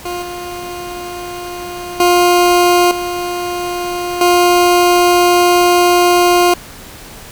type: tone with level steps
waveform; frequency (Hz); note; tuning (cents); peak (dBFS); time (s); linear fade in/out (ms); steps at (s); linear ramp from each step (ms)
20% pulse; 353.2; F4; +20; -15 / -19 / -3 / -13 / -3; 0.05-6.54; 5; 0.22 / 2 / 2.91 / 4.21; 2
effects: pink hiss -34 dBFS RMS until 7.31 s